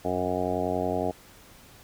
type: harmonic tone with a mistuned harmonic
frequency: 90.8 Hz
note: F#2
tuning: 32 cents flat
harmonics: 1 / 2 / 3 / 4 / 5 / 6 / 7 / 8 / 9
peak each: -37 / -36 / -33 / -34 / -32 / -37 / -31 / -33 / -37 dBFS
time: 0.04-1.12 s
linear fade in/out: 20 ms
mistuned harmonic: 1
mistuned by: -54 cents
effects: pink hiss -52 dBFS RMS until 1.83 s